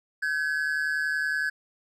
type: tone pair together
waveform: triangle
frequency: 1534 / 1684.7 Hz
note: G6 / G#6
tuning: -38 / +24 cents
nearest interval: major second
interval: 162 cents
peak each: -26 dBFS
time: 0.22-1.5 s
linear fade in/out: 10 ms
effects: none